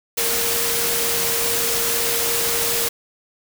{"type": "tone in noise", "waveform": "sine", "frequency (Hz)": 466.2, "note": "A#4", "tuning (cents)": 0, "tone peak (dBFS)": -28, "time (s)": [0.17, 2.89], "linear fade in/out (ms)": 10, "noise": "white", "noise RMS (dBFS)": -21, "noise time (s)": [0.17, 2.89], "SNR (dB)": -10, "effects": []}